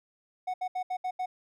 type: tone bursts at uneven times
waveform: triangle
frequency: 738 Hz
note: F#5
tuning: 5 cents flat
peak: -27 dBFS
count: 6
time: 0.47-0.54 / 0.61-0.68 / 0.75-0.83 / 0.9-0.97 / 1.04-1.11 / 1.19-1.26 s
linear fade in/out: 10 ms
effects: none